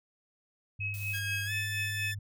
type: tone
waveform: sine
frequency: 101.5 Hz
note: G#2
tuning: 39 cents flat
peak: -36 dBFS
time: 0.79-2.19 s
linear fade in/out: 5 ms
type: tone with tremolo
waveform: sine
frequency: 2561 Hz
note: D#7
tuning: 49 cents sharp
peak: -31 dBFS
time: 0.8-2.12 s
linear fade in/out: 10 ms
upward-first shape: triangle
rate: 4.2 Hz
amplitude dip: 85%
type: noise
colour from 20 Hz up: blue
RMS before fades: -46 dBFS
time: 0.94-1.19 s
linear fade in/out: 0 ms
type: tone with pitch glide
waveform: sawtooth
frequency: 1631 to 1758.2 Hz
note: G#6 to A6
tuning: -32 to -2 cents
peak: -31 dBFS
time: 1.13-2.15 s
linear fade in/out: 20 ms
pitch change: +130 cents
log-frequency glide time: 1.45-1.52 s
effects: none